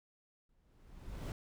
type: noise with exponential growth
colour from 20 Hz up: brown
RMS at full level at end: -36 dBFS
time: 0.49-1.32 s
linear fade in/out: 2 ms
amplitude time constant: 180 ms
effects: none